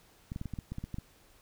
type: clicks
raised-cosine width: 5 ms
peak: -25 dBFS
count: 11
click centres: 0.319 / 0.361 / 0.414 / 0.457 / 0.537 / 0.588 / 0.72 / 0.784 / 0.84 / 0.943 / 0.985 s
effects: pink hiss -62 dBFS RMS until 1.41 s